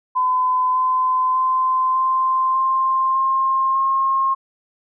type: tone with pitch steps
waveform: sine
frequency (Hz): 1015 / 1024.4 / 1033.9 / 1043.5 / 1053.2 / 1063 / 1072.9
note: B5 / C6 / C6 / C6 / C6 / C6 / C6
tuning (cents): +47 / -37 / -21 / -5 / +11 / +27 / +43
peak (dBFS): -15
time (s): 0.15-4.35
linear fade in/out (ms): 20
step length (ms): 600
effects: none